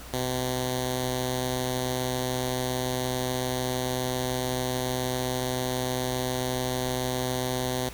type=tone with notch filter; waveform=5% pulse; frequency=127 Hz; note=B2; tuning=49 cents sharp; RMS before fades=-29 dBFS; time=0.13-7.89 s; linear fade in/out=5 ms; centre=1300 Hz; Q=0.86; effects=added 60 Hz sine -44 dBFS peak until 7.93 s + pink hiss -44 dBFS RMS until 7.93 s